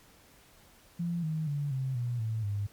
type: tone with pitch steps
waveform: sine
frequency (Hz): 171.4 / 157.17 / 144.13 / 132.17 / 121.2 / 111.14 / 101.92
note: F3 / D#3 / D3 / C3 / B2 / A2 / G#2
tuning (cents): -32 / +18 / -32 / +18 / -32 / +18 / -32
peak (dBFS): -29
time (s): 0.99-2.67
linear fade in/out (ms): 10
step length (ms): 240
effects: pink hiss -59 dBFS RMS until 2.72 s + MP3 96 kbps